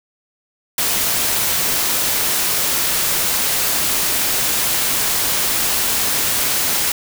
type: noise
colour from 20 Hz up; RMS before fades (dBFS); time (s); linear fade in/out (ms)
white; -18; 0.78-6.92; 2
effects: none